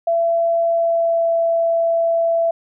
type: tone with pitch glide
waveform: sine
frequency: 672 to 667.7 Hz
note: E5 to E5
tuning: +33 to +22 cents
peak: -14 dBFS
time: 0.07-2.51 s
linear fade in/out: 5 ms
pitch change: -11 cents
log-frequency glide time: 0.66-1.32 s
effects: none